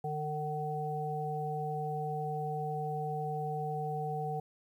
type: harmonic tone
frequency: 151 Hz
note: D3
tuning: 48 cents sharp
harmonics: 1 / 3 / 5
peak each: -37 / -39 / -36 dBFS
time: 0.04-4.4 s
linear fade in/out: 5 ms
effects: 11-bit